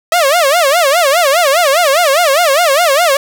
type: tone with vibrato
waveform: sawtooth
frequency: 620 Hz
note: D#5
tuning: 6 cents flat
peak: -4 dBFS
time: 0.12-3.17 s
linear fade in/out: 2 ms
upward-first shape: sine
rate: 4.9 Hz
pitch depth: 250 cents each way
effects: none